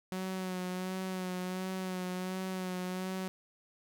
sawtooth tone with vibrato, 185 Hz, F#3, in tune, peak -31 dBFS, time 0.12-3.28 s, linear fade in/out 0 ms, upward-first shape sine, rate 1.4 Hz, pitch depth 28 cents each way, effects none

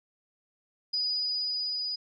sine tone with level ramp, 4942 Hz, D#8, 13 cents flat, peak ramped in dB -26 to -30 dBFS, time 0.93-1.96 s, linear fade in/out 10 ms, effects none

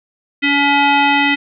sine tone with frequency modulation, 850 Hz, G#5, 40 cents sharp, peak -10 dBFS, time 0.42-1.36 s, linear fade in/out 20 ms, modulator 567 Hz, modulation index 3.7, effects none

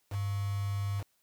sine tone with quantisation, 100 Hz, G2, 35 cents sharp, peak -30 dBFS, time 0.1-1.04 s, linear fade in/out 50 ms, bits 7, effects white hiss -73 dBFS RMS until 1.22 s

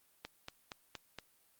click train, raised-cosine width 0.2 ms, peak -25 dBFS, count 5, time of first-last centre 0.25-1.187 s, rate 4.27 Hz, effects white hiss -70 dBFS RMS until 1.59 s + Opus 32 kbps

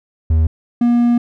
triangle tone pair in turn, 79.7 / 238.8 Hz, D#2 / A#3, +42 / +42 cents, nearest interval octave + perfect fifth, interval 1900 cents, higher second, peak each -8 dBFS, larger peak neither, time 0.3-0.47 / 0.81-1.18 s, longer second, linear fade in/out 5 ms, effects none

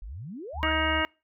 sine exponential sweep, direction up, 41.2 to 1731 Hz, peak -36 dBFS, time 0.02-0.72 s, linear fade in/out 0 ms
sine tone, 74 Hz, D2, 14 cents sharp, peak -31 dBFS, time 0.53-1.04 s, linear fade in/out 50 ms
harmonic tone, 315.1 Hz, D#4, 22 cents sharp, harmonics 1 / 2 / 3 / 4 / 5 / 6 / 7 / 9, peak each -32 / -32 / -32 / -32 / -32 / -32 / -32 / -32 dBFS, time 0.63-1.05 s, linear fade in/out 0 ms
effects noise-tail reverb RT60 0.3 s tail -26 dB re dry

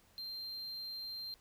triangle tone, 4164 Hz, C8, 9 cents flat, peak -40 dBFS, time 0.18-1.34 s, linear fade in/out 0 ms, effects pink hiss -67 dBFS RMS until 1.4 s

